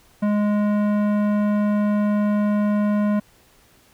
sine tone with tanh clipping, 207.7 Hz, G#3, in tune, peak -19 dBFS, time 0.22-3.2 s, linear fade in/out 10 ms, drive 15 dB, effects pink hiss -55 dBFS RMS until 3.93 s

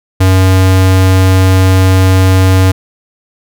square tone, 94 Hz, F#2, 28 cents sharp, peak -5 dBFS, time 0.2-2.72 s, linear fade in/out 10 ms, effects none

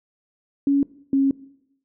sine tone pair in turn, 280 / 272.8 Hz, C#4 / C#4, +18 / -28 cents, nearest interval unison, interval 46 cents, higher first, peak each -15 dBFS, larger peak neither, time 0.67-0.83 / 1.13-1.31 s, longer second, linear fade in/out 2 ms, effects noise-tail reverb RT60 0.8 s tail -20 dB re dry

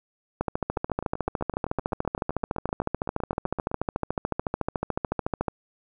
two click trains, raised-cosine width 1 ms, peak -18 / -11 dBFS, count 24 / 71, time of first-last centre 0.77-3.715 / 0.41-5.482 s, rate 7.81 / 13.8 Hz, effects none

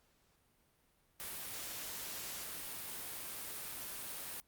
white noise, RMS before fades -44 dBFS, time 1.2-4.4 s, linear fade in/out 0 ms, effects pink hiss -73 dBFS RMS until 4.47 s + Opus 48 kbps

